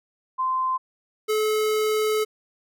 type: tone pair in turn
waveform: sine / square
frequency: 1037 / 430.4 Hz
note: C6 / A4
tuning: -16 / -38 cents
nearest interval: octave + minor third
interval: 1522 cents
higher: first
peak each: -21 dBFS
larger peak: neither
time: 0.38-0.78 / 1.28-2.25 s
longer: second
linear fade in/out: 20 ms
effects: none